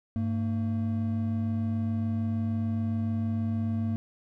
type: tone pair together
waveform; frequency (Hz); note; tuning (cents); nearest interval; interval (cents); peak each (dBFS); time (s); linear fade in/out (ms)
triangle; 100.98 / 226.7; G#2 / A#3; -48 / -48; octave + major second; 1400; -27; 0.16-3.96; 0
effects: none